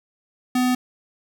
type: tone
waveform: square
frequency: 251.2 Hz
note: B3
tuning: 30 cents sharp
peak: -18 dBFS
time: 0.55-0.75 s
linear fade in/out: 5 ms
effects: 10-bit